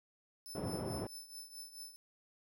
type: tone with tremolo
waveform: 20% pulse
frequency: 5274 Hz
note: E8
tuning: in tune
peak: -39 dBFS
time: 0.46-1.96 s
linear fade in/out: 0 ms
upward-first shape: triangle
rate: 4.6 Hz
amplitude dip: 80%
type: band-pass noise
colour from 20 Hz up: pink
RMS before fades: -40 dBFS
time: 0.55-1.07 s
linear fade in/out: 2 ms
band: 110 to 620 Hz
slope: 12 dB/octave
effects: none